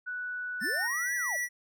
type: tone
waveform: sine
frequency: 1480 Hz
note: F#6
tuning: in tune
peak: -33 dBFS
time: 0.06-0.88 s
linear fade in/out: 20 ms
type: tone with pitch glide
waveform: square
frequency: 1766 to 1948.2 Hz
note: A6 to B6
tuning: +6 to -24 cents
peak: -30 dBFS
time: 0.6-1.49 s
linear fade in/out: 50 ms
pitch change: +170 cents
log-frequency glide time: 0.74-0.98 s
type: linear two-way sweep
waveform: sine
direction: up then down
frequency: 172.3 to 1766 to 540 Hz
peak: -37 dBFS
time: 0.61-1.37 s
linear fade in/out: 10 ms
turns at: 1.15 s
effects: none